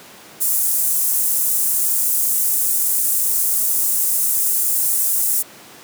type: high-pass noise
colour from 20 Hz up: pink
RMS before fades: -18 dBFS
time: 0.4-5.43 s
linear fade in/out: 20 ms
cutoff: 8600 Hz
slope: 24 dB/octave
effects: pink hiss -41 dBFS RMS until 5.83 s + high-pass 200 Hz 12 dB/octave